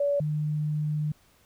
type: tone pair in turn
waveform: sine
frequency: 571 / 151.24 Hz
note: D5 / D#3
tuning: -49 / -49 cents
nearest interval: octave + major seventh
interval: 2300 cents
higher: first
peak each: -22 / -25 dBFS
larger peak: first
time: 0-0.2 / 0.2-1.12 s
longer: second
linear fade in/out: 5 ms
effects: pink hiss -62 dBFS RMS until 1.45 s